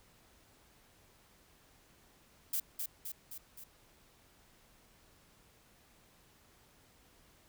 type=noise with echo; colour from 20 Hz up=violet; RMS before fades=-34 dBFS; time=2.53-2.6 s; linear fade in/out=5 ms; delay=260 ms; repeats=4; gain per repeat=-4 dB; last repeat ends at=3.64 s; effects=pink hiss -65 dBFS RMS until 7.48 s